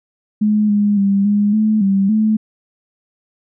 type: tone with pitch steps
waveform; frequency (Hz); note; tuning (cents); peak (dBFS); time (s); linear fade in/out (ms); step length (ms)
sine; 211.5 / 205.9 / 198 / 205.7 / 215.8 / 195.4 / 216.6; G#3 / G#3 / G3 / G#3 / A3 / G3 / A3; +32 / -15 / +18 / -16 / -33 / -5 / -27; -11; 0.41-2.37; 10; 280
effects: none